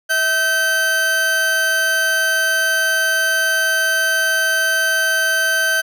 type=tone pair together; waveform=40% pulse; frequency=648 / 1546.6 Hz; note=E5 / G6; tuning=-30 / -24 cents; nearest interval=octave + minor third; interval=1506 cents; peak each=-24 / -14 dBFS; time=0.09-5.82 s; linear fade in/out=20 ms; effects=none